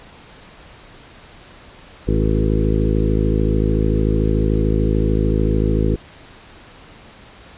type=harmonic tone with a mistuned harmonic; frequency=53.5 Hz; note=A1; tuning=48 cents flat; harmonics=1 / 2 / 3 / 4 / 5 / 6 / 7 / 8 / 9; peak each=-18 / -21 / -23 / -24 / -25 / -26 / -26 / -27 / -28 dBFS; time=2.07-5.96 s; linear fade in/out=10 ms; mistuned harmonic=7; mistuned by=-21 cents; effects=pink hiss -43 dBFS RMS until 7.57 s + resampled to 8000 Hz